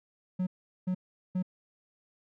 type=tone bursts; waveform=triangle; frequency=183.5 Hz; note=F#3; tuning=14 cents flat; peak=-25 dBFS; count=3; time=0.39-1.427 s; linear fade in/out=10 ms; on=79 ms; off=400 ms; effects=none